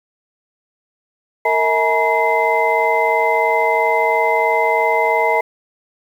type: tone cluster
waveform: sine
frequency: 458.4 / 643 / 852 / 955 / 2064 Hz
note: A#4 / E5 / G#5 / A#5 / C7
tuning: -29 / -43 / +44 / +42 / -24 cents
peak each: -19 dBFS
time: 1.45-5.41 s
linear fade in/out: 5 ms
effects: tanh soft clip ceiling -2 dBFS + 7-bit